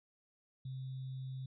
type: tone with sample-and-hold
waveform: sine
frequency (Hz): 131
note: C3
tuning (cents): +2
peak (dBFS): -40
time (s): 0.65-1.46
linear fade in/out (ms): 5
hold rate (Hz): 3675
effects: resampled to 11025 Hz